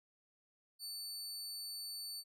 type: tone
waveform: sawtooth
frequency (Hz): 4500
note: C#8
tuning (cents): +25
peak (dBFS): -40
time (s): 0.79-2.24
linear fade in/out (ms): 50
effects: none